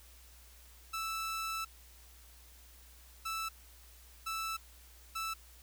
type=tone bursts at uneven times; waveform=sawtooth; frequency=1318.5 Hz; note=E6; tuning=in tune; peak=-32 dBFS; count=4; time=0.93-1.65 / 3.25-3.49 / 4.26-4.57 / 5.15-5.34 s; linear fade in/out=10 ms; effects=added 60 Hz sine -57 dBFS peak until 5.62 s + white hiss -60 dBFS RMS until 5.62 s